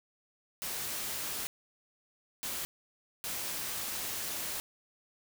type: noise bursts at uneven times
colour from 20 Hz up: white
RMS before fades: -37 dBFS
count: 3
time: 0.62-1.47 / 2.43-2.65 / 3.24-4.6 s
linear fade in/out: 0 ms
effects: none